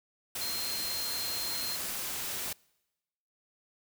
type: tone in noise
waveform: sine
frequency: 4186 Hz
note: C8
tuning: in tune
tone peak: -35 dBFS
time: 0.41-1.76 s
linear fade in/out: 5 ms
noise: white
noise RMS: -36 dBFS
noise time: 0.35-2.53 s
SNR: -2 dB
effects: noise-tail reverb RT60 1.0 s tail -26 dB re dry